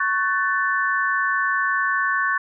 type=chord; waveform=sine; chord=F# minor; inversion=second; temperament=equal with one note detuned; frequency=1108.7 / 1505 / 1760 Hz; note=C#6 / F#6 / A6; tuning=0 / +29 / 0 cents; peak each=-23 / -23 / -23 dBFS; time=0-2.38 s; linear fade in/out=5 ms; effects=none